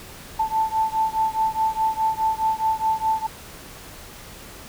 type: beating tone pair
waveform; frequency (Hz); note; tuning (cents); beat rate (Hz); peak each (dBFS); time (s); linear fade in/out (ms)
sine; 880 / 884.8; A5 / A5; 0 / +9; 4.8; -22 / -23; 0.39-3.27; 10
effects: pink hiss -41 dBFS RMS until 4.68 s